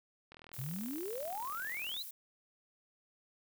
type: click train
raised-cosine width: 0.3 ms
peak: -36 dBFS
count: 68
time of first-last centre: 0.32-1.966 s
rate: 40.7 Hz
type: noise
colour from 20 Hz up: violet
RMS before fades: -47 dBFS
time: 0.53-2.11 s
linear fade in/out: 5 ms
type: exponential sweep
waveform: sine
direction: up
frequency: 120.9 to 4186 Hz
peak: -38 dBFS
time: 0.58-2.03 s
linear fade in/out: 10 ms
effects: none